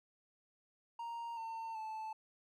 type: tone with pitch steps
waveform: triangle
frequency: 932.3 / 903.7 / 875.9 Hz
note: A#5 / A5 / A5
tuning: 0 / +46 / -8 cents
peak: -39 dBFS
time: 0.99-2.13 s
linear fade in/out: 5 ms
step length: 380 ms
effects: none